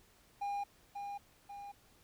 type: tone with echo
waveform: triangle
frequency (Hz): 808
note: G#5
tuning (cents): -48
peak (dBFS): -33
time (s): 0.41-0.64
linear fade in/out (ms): 10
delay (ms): 540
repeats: 2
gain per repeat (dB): -5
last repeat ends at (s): 1.72
effects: pink hiss -66 dBFS RMS until 2.03 s